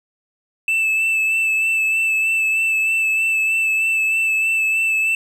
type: tone with vibrato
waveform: triangle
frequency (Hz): 2637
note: E7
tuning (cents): 0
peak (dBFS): -14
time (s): 0.68-5.15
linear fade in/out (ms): 2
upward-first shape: sine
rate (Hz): 3.2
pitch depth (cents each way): 20
effects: none